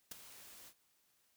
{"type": "noise with ADSR envelope", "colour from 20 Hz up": "white", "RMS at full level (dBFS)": -42, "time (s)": [0.11, 0.74], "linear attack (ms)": 8, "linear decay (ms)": 10, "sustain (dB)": -14, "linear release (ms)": 68, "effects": ["white hiss -75 dBFS RMS until 1.36 s"]}